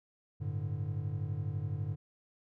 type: chord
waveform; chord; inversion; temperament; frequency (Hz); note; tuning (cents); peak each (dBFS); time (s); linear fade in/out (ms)
triangle; G suspended second; none; equal; 98 / 110 / 146.83; G2 / A2 / D3; 0 / 0 / 0; -35 / -36 / -36; 0.4-1.96; 20
effects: none